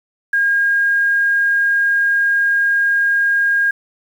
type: tone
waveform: sine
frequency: 1622 Hz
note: G#6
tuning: 41 cents flat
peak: -12 dBFS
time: 0.33-3.71 s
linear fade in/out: 5 ms
effects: 7-bit